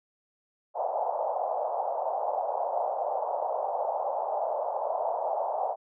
pink band-pass noise, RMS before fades -30 dBFS, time 0.74-5.76 s, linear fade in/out 50 ms, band 570 to 880 Hz, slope 48 dB/octave, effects none

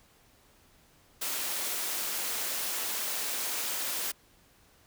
white high-pass noise, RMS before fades -33 dBFS, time 1.21-4.12 s, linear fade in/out 10 ms, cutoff 300 Hz, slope 12 dB/octave, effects pink hiss -62 dBFS RMS until 4.86 s

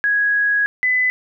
sine tone pair in turn, 1661.2 / 2007 Hz, G#6 / B6, 0 / +27 cents, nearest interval minor third, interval 327 cents, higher second, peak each -14 dBFS, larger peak neither, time 0.04-0.66 / 0.83-1.1 s, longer first, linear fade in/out 0 ms, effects none

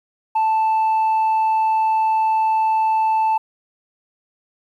sine tone, 880 Hz, A5, in tune, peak -12 dBFS, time 0.35-3.38 s, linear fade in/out 10 ms, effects tanh soft clip ceiling -14 dBFS + 9-bit

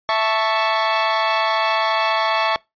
sawtooth chord, A major, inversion second, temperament equal, 659.3 / 880 / 1108.7 Hz, E5 / A5 / C#6, 0 / 0 / 0 cents, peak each -17 dBFS, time 0.09-2.56 s, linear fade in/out 0 ms, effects noise-tail reverb RT60 0.2 s tail -24 dB re dry + resampled to 11025 Hz

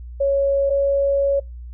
sine tone pair in turn, 554.4 / 556.8 Hz, C#5 / C#5, 0 / +8 cents, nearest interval unison, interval 8 cents, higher second, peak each -15 dBFS, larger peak neither, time 0.2-0.7 / 0.7-1.4 s, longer second, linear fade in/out 10 ms, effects noise-tail reverb RT60 0.2 s tail -23 dB re dry + added 60 Hz sine -32 dBFS peak until 1.73 s

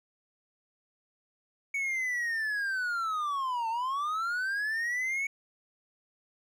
triangle linear two-way sweep, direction down then up, 2238 to 885 to 2238 Hz, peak -27 dBFS, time 1.74-5.27 s, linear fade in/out 5 ms, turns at 3.69 s, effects none

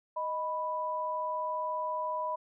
sine tone pair together, 622.3 / 987.8 Hz, D#5 / B5, 0 / 0 cents, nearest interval minor sixth, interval 800 cents, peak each -36 / -32 dBFS, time 0.16-2.36 s, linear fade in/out 10 ms, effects none

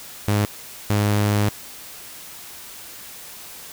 sawtooth tone bursts at uneven times, 103.7 Hz, G#2, 2 cents flat, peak -13 dBFS, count 2, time 0.28-0.45 / 0.9-1.49 s, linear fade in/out 0 ms, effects white hiss -39 dBFS RMS until 3.72 s

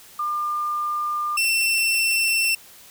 sine / sawtooth tone pair in turn, 1200 / 2694 Hz, D6 / E7, +37 / +37 cents, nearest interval octave + major second, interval 1400 cents, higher second, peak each -22 / -15 dBFS, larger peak second, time 0.19-1.37 / 1.37-2.55 s, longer neither, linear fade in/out 5 ms, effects white hiss -47 dBFS RMS until 2.9 s

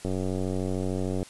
click train, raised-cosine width 2 ms, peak -17 dBFS, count 111, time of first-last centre 0.05-1.229 s, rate 93.3 Hz, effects white hiss -49 dBFS RMS until 1.29 s + resampled to 24000 Hz

